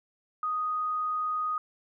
sine tone, 1244.5 Hz, D#6, in tune, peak -27 dBFS, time 0.43-1.58 s, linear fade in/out 2 ms, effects none

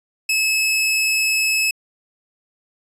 sawtooth tone, 2591 Hz, E7, 30 cents flat, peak -13 dBFS, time 0.29-1.71 s, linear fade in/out 5 ms, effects resampled to 32000 Hz

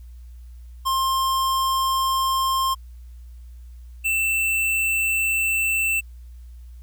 square tone pair in turn, 1060 / 2671 Hz, C6 / E7, +22 / +22 cents, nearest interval octave + major third, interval 1600 cents, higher second, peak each -20 dBFS, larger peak neither, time 0.85-2.75 / 4.04-6.01 s, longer second, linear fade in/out 20 ms, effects added 60 Hz sine -38 dBFS peak until 6.82 s + white hiss -64 dBFS RMS until 6.82 s

